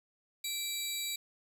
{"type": "tone pair together", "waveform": "20% pulse", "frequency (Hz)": [2329, 3879], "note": ["D7", "B7"], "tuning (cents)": [-15, -32], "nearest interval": "major sixth", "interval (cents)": 883, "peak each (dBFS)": [-35, -30], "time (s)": [0.44, 1.16], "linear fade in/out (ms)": 5, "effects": []}